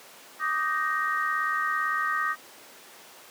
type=chord; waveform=sine; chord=Eb major seventh; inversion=third; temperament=just; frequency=1166.7 / 1244.5 / 1555.6 / 1866.8 Hz; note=D6 / Eb6 / G6 / Bb6; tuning=-12 / 0 / -14 / +2 cents; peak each=-33 / -28 / -32 / -29 dBFS; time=0.39-2.36 s; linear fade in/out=50 ms; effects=pink hiss -48 dBFS RMS until 3.3 s + high-pass 400 Hz 12 dB/octave